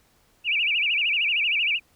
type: tone with vibrato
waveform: sine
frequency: 2575 Hz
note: E7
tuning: 41 cents flat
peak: -20 dBFS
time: 0.44-1.8 s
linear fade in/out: 50 ms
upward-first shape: sine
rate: 13 Hz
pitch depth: 210 cents each way
effects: pink hiss -62 dBFS RMS until 1.95 s